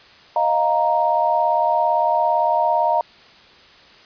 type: chord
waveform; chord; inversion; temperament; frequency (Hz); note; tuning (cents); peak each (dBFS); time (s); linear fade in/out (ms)
sine; Eb suspended second; none; just; 622.3 / 700 / 933.4; Eb5 / F5 / Bb5; 0 / +4 / +2; -21 / -20 / -18; 0.36-3.01; 2
effects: white hiss -47 dBFS RMS until 4.05 s + resampled to 11025 Hz